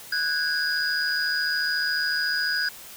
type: tone cluster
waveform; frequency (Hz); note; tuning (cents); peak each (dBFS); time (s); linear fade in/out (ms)
sine; 1485 / 1639 / 4915; F#6 / G#6 / D#8; +6 / -23 / -22; -27; 0.12-2.69; 5
effects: white hiss -43 dBFS RMS until 2.96 s